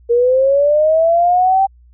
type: linear sweep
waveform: sine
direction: up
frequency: 466.2 to 784 Hz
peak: -9 dBFS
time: 0.09-1.67 s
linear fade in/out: 20 ms
effects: added 60 Hz sine -43 dBFS peak until 1.93 s